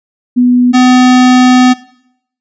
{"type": "tone pair in turn", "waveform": ["sine", "square"], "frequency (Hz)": [246.9, 252.2], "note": ["B3", "B3"], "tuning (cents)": [0, 36], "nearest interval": "unison", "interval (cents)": 36, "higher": "second", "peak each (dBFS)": -4, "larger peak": "neither", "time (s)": [[0.36, 0.73], [0.73, 1.74]], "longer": "second", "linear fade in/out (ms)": 20, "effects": ["noise-tail reverb RT60 0.7 s tail -19 dB re dry", "resampled to 16000 Hz"]}